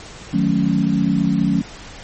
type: chord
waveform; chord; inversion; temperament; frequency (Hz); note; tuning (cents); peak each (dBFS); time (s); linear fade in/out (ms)
sine; D# half-diminished seventh; none; equal; 155.56 / 185 / 220 / 277.2; D#3 / F#3 / A3 / C#4; 0 / 0 / 0 / 0; -22 / -18 / -20 / -20; 0.33-1.62; 10
effects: pink hiss -37 dBFS RMS until 2.03 s + MP3 32 kbps